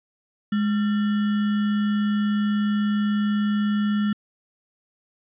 sine tone with sample-and-hold, 208.2 Hz, G#3, 5 cents sharp, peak -19 dBFS, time 0.52-4.13 s, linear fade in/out 5 ms, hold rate 1575 Hz, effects resampled to 8000 Hz

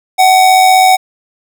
square tone with amplitude modulation, 750 Hz, F#5, 23 cents sharp, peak -3 dBFS, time 0.18-0.97 s, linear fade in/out 20 ms, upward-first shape sine, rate 95.6 Hz, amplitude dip 45%, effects none

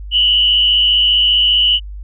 sine tone with frequency modulation, 2960 Hz, F#7, in tune, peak -9 dBFS, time 0.11-1.8 s, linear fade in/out 50 ms, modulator 105 Hz, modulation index 0.9, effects added 50 Hz sine -26 dBFS peak until 2.03 s

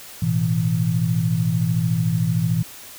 sine chord, A suspended second, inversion none, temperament equal, 110 / 123.47 / 164.81 Hz, A2 / B2 / E3, 0 / 0 / 0 cents, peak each -23 / -23 / -20 dBFS, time 0.22-2.63 s, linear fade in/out 5 ms, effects white hiss -40 dBFS RMS until 2.98 s

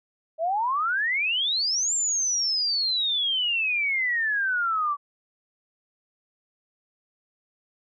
sine exponential two-way sweep, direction up then down, 622.3 to 7459 to 1134 Hz, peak -22 dBFS, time 0.38-4.97 s, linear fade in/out 50 ms, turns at 1.94 s, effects none

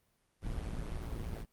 brown noise with amplitude modulation, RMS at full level -36 dBFS, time 0.41-1.46 s, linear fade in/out 50 ms, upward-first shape sine, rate 112 Hz, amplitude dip 60%, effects pink hiss -75 dBFS RMS until 1.52 s + Opus 32 kbps

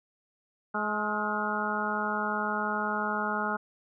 harmonic tone with a mistuned harmonic, 211.4 Hz, G#3, 31 cents sharp, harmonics 1 / 2 / 3 / 4 / 5 / 6 / 7, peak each -35 / -38 / -38 / -34 / -37 / -34 / -33 dBFS, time 0.74-3.57 s, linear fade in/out 10 ms, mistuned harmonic 7, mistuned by -56 cents, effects none

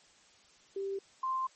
sine tone pair in turn, 392 / 1046.5 Hz, G4 / C6, 0 / 0 cents, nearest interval octave + perfect fourth, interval 1700 cents, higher second, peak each -33 / -30 dBFS, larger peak second, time 0.76-0.99 / 1.23-1.47 s, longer second, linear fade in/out 5 ms, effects white hiss -62 dBFS RMS until 1.55 s + MP3 32 kbps

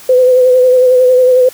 sine tone with vibrato, 506 Hz, B4, 42 cents sharp, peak -4 dBFS, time 0.09-1.49 s, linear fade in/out 5 ms, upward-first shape sine, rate 11 Hz, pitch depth 31 cents each way, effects white hiss -35 dBFS RMS until 1.53 s

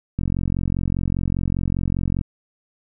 click train, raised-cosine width 5 ms, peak -10 dBFS, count 92, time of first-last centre 0.19-2.212 s, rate 45 Hz, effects none

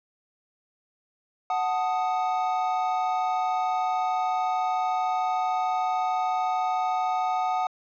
triangle chord, D# diminished, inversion first, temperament equal, 740 / 880 / 1244.5 Hz, F#5 / A5 / D#6, 0 / 0 / 0 cents, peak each -23 / -29 / -29 dBFS, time 1.5-7.67 s, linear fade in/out 2 ms, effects resampled to 16000 Hz

